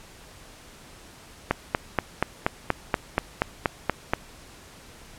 click train, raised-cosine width 0.5 ms, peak -5 dBFS, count 12, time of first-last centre 1.51-4.135 s, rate 4.19 Hz, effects pink hiss -48 dBFS RMS until 5.18 s + low-pass 11000 Hz 12 dB/octave

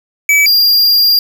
square tone pair in turn, 2292 / 4792 Hz, D7 / D8, -43 / +34 cents, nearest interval octave + minor second, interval 1277 cents, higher second, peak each -7 dBFS, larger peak neither, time 0.29-0.46 / 0.46-1.19 s, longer second, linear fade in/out 2 ms, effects none

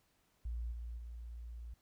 sine tone with level steps, 58.27 Hz, A#1, in tune, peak -37 / -41 / -44 dBFS, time 0.45-1.74 s, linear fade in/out 5 ms, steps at 0.71 / 0.97 s, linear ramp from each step 20 ms, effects pink hiss -75 dBFS RMS until 1.81 s

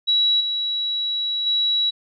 sine tone with level steps, 3900 Hz, B7, 23 cents flat, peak -15 / -21 / -17 dBFS, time 0.07-1.91 s, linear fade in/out 20 ms, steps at 0.4 / 1.46 s, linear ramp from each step 10 ms, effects none

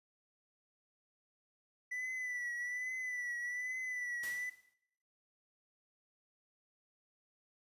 triangle tone with vibrato, 1978 Hz, B6, 2 cents sharp, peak -36 dBFS, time 1.91-4.5 s, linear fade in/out 10 ms, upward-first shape triangle, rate 1.2 Hz, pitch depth 56 cents each way
white noise with exponential decay, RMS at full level -45 dBFS, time 4.23-4.74 s, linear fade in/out 5 ms, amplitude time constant 110 ms
effects noise-tail reverb RT60 0.7 s tail -17 dB re dry + resampled to 32000 Hz

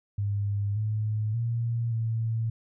sine tone with pitch steps, 101.5 / 107.5 / 116.7 / 113.1 Hz, G#2 / A2 / A#2 / A2, -39 / -40 / +2 / +48 cents, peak -25 dBFS, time 0.18-2.5 s, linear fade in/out 5 ms, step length 580 ms, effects none

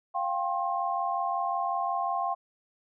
sine chord, F suspended second, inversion none, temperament equal with one note detuned, 698.5 / 784 / 1066.6 Hz, F5 / G5 / C6, 0 / 0 / +33 cents, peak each -31 dBFS, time 0.14-2.35 s, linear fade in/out 20 ms, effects none

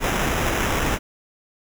pink noise with sample-and-hold, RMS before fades -22 dBFS, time 0-0.99 s, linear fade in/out 50 ms, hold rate 4410 Hz, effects none

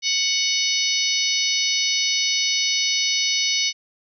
harmonic tone, 740 Hz, F#5, in tune, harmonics 3 / 4 / 5 / 6 / 7 / 8, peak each -26 / -26 / -26 / -26 / -26 / -26 dBFS, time 0.02-3.73 s, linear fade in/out 50 ms, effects none

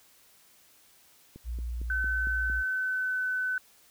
click train, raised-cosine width 3 ms, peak -32 dBFS, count 6, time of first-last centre 1.36-2.499 s, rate 4.39 Hz
sine tone, 59.1 Hz, A#1, 24 cents sharp, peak -31 dBFS, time 1.44-2.64 s, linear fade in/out 50 ms
sine tone with pitch glide, 1522 to 1509.7 Hz, F#6 to F#6, +48 to +34 cents, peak -27 dBFS, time 1.9-3.58 s, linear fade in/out 2 ms, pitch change -14 cents, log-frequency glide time 2.64-3.25 s
effects white hiss -60 dBFS RMS until 3.9 s

